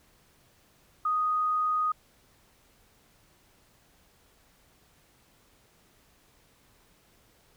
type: tone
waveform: sine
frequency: 1244 Hz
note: D#6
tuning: 1 cent flat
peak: -24 dBFS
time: 1.05-1.92 s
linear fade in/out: 5 ms
effects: pink hiss -63 dBFS RMS until 7.56 s